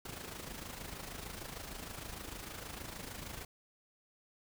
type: noise with amplitude modulation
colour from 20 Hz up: pink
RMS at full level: -43 dBFS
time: 0.05-3.45 s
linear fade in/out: 5 ms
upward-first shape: sine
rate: 26.5 Hz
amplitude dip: 60%
effects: none